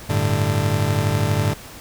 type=chord; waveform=40% pulse; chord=G suspended second; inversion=none; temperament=just; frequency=98 / 110.25 / 147 Hz; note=G2 / A2 / D3; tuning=0 / +4 / +2 cents; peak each=-21 / -21 / -22 dBFS; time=0.09-1.54 s; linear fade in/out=10 ms; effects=pink hiss -39 dBFS RMS until 1.8 s